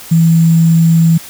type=tone with sample-and-hold; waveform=sine; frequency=164.5 Hz; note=E3; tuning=3 cents flat; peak=-5 dBFS; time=0.11-1.18 s; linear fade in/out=10 ms; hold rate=7350 Hz; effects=white hiss -32 dBFS RMS until 1.29 s